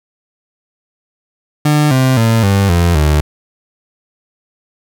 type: tone with pitch steps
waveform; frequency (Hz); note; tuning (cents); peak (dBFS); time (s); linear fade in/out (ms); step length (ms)
30% pulse; 149.9 / 130.5 / 113.6 / 98.9 / 86.09 / 74.95; D3 / C3 / A#2 / G2 / F2 / D2; +36 / -4 / -44 / +16 / -24 / +36; -6; 1.65-3.21; 5; 260
effects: none